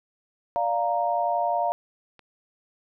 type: chord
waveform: sine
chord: Bb major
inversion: first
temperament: equal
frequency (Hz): 587.3 / 698.5 / 932.3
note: D5 / F5 / Bb5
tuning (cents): 0 / 0 / 0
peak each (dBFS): -29 / -24 / -27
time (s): 0.56-1.72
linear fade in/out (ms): 0
type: click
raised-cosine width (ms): 0.3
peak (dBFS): -33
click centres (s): 2.193
effects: none